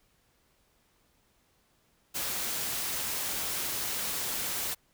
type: noise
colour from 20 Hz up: white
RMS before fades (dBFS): -33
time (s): 2.14-4.75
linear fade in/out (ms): 20
effects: pink hiss -69 dBFS RMS until 4.93 s